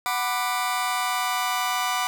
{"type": "chord", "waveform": "sawtooth", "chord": "B minor", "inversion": "second", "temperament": "just", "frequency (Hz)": [740.8, 987.8, 1185.3], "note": ["F#5", "B5", "D6"], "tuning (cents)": [2, 0, 16], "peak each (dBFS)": -24, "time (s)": [0.06, 2.07], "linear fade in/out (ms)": 0, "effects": []}